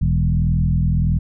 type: tone with frequency modulation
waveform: sine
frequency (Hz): 107.8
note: A2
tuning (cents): -35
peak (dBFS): -14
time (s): 0.01-1.19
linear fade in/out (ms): 10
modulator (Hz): 41.5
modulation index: 1.7
effects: none